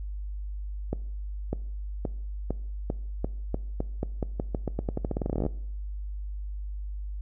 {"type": "accelerating click train", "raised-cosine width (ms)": 2, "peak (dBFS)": -15, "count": 30, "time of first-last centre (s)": [0.93, 5.464], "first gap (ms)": 600, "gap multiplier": 0.87, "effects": ["noise-tail reverb RT60 0.7 s tail -21 dB re dry", "added 50 Hz sine -32 dBFS peak until 7.21 s"]}